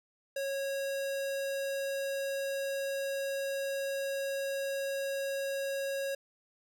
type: tone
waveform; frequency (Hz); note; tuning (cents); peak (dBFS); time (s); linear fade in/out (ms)
square; 549; C#5; -17; -33; 0.36-6.15; 5
effects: none